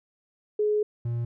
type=tone pair in turn; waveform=sine / triangle; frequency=421.4 / 118.25 Hz; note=G#4 / A#2; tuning=+25 / +25 cents; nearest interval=octave + minor seventh; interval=2200 cents; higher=first; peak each=-21 / -24 dBFS; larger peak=first; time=0.59-0.83 / 1.05-1.25 s; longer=first; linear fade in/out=5 ms; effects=none